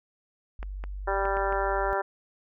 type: tone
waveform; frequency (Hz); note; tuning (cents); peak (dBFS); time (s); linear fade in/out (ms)
sine; 48.35; G1; -23; -33; 0.59-1.93; 0
type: clicks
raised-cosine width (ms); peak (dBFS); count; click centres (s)
0.5; -24; 5; 0.629 / 0.839 / 1.254 / 1.37 / 1.525
type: harmonic tone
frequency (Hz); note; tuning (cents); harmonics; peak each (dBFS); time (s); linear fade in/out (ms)
196; G3; 0; 2 / 3 / 4 / 5 / 6 / 7 / 8 / 9; -31 / -31 / -31 / -32 / -41 / -33 / -38 / -38; 1.07-2.02; 10
effects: none